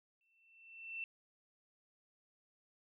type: tone with exponential growth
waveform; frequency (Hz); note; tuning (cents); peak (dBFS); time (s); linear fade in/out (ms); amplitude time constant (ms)
sine; 2683; E7; +30; -38; 0.21-1.04; 1; 180
effects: none